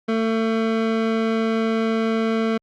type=tone; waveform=25% pulse; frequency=224 Hz; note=A3; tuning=31 cents sharp; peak=-15 dBFS; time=0.08-2.58 s; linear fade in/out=10 ms; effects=low-pass 3000 Hz 12 dB/octave + Opus 48 kbps